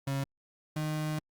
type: tone pair in turn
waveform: 35% pulse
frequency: 137.3 / 153.83 Hz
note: C#3 / D#3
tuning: -16 / -19 cents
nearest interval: major second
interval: 197 cents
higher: second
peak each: -28 / -29 dBFS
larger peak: first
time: 0.07-0.24 / 0.76-1.19 s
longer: second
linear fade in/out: 5 ms
effects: Opus 48 kbps